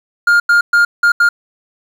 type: tone bursts at uneven times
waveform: triangle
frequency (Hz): 1411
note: F6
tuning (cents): +17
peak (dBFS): -5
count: 5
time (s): 0.27-0.4 / 0.49-0.61 / 0.73-0.85 / 1.03-1.12 / 1.2-1.29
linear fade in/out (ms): 5
effects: 7-bit